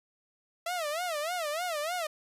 sawtooth tone with vibrato, 653 Hz, E5, 17 cents flat, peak -27 dBFS, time 0.66-2.07 s, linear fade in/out 5 ms, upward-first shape sine, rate 3.3 Hz, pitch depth 190 cents each way, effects resampled to 32000 Hz

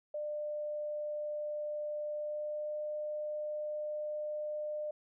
sine tone with pitch glide, 598 to 602.5 Hz, D5 to D5, +31 to +44 cents, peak -35 dBFS, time 0.14-4.91 s, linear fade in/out 5 ms, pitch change +13 cents, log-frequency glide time 2.07-2.78 s, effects none

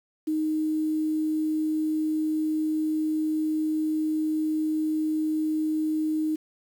sine tone with quantisation, 311 Hz, D#4, 1 cent flat, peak -23 dBFS, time 0.27-6.36 s, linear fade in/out 10 ms, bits 8, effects none

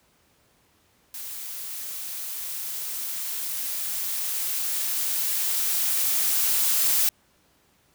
blue noise with level ramp, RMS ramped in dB -36 to -21 dBFS, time 1.14-7.09 s, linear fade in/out 2 ms, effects pink hiss -63 dBFS RMS until 7.94 s + high-pass 60 Hz 12 dB/octave

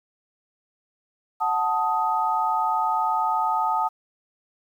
sine chord, D# diminished, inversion first, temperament equal with one note detuned, 740 / 880 / 1251.7 Hz, F#5 / A5 / D#6, 0 / 0 / +10 cents, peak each -27 / -23 / -25 dBFS, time 1.4-3.89 s, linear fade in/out 20 ms, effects 9-bit

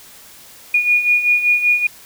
sine beating tone pair, 2441 / 2446.2 Hz, D#7 / D#7, -34 / -30 cents, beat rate 5.2 Hz, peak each -19 / -13 dBFS, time 0.74-1.87 s, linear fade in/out 5 ms, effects white hiss -42 dBFS RMS until 2.05 s

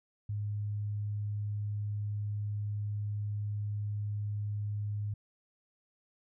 sine tone, 103.83 Hz, G#2, in tune, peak -32 dBFS, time 0.29-5.14 s, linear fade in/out 5 ms, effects none

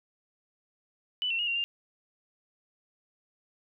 sine tone with pitch steps, 2984 / 2712 / 2868 / 2759 / 2799 Hz, F#7 / E7 / F7 / F7 / F7, +14 / +49 / +45 / -22 / +3 cents, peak -27 dBFS, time 1.22-1.64 s, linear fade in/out 0 ms, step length 84 ms, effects none

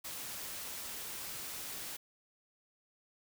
white noise, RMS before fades -43 dBFS, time 0.04-1.97 s, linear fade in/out 10 ms, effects none

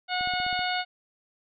harmonic tone, 728 Hz, F#5, 28 cents flat, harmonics 1 / 2 / 3 / 4 / 5 / 6, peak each -29 / -32 / -34 / -35 / -36 / -37 dBFS, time 0.08-0.85 s, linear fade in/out 50 ms
click train, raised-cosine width 3 ms, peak -31 dBFS, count 7, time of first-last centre 0.21-0.592 s, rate 15.7 Hz
effects none

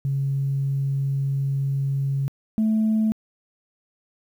sine tone pair in turn, 137.6 / 218.4 Hz, C#3 / A3, -12 / -13 cents, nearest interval minor sixth, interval 799 cents, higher second, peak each -20 / -16 dBFS, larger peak second, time 0.05-2.28 / 2.58-3.12 s, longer first, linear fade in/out 0 ms, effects tanh soft clip ceiling -15 dBFS + 9-bit

